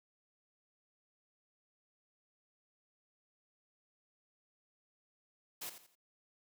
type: noise with echo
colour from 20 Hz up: white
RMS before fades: -43 dBFS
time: 5.61-5.7 s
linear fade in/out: 10 ms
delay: 85 ms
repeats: 3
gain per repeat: -10 dB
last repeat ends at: 5.955 s
effects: high-pass 150 Hz 12 dB/octave